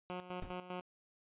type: tone with tremolo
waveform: 10% pulse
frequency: 180.8 Hz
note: F#3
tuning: 40 cents flat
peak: -32 dBFS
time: 0.1-0.81 s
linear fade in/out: 0 ms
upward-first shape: square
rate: 5 Hz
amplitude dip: 70%
type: noise with exponential decay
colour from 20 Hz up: brown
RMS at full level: -39 dBFS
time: 0.42-0.6 s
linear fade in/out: 0 ms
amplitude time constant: 38 ms
effects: resampled to 8000 Hz